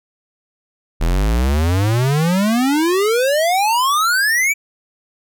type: exponential sweep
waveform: square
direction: up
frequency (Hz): 38.89 to 2349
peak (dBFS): -14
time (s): 1-4.54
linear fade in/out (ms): 20
effects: none